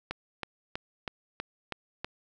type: click train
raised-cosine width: 0.3 ms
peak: -17 dBFS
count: 7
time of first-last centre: 0.11-2.045 s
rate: 3.1 Hz
effects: none